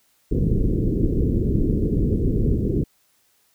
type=low-pass noise; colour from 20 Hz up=pink; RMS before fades=-20 dBFS; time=0.31-2.84 s; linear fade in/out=10 ms; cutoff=430 Hz; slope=48 dB/octave; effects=white hiss -63 dBFS RMS until 3.54 s